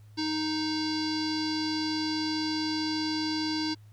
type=tone with low-pass filter; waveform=square; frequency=311.1 Hz; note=D#4; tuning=in tune; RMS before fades=-30 dBFS; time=0.17-3.75 s; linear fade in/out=20 ms; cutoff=4700 Hz; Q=7.7; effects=added 105 Hz sine -49 dBFS peak until 3.92 s + pink hiss -67 dBFS RMS until 3.92 s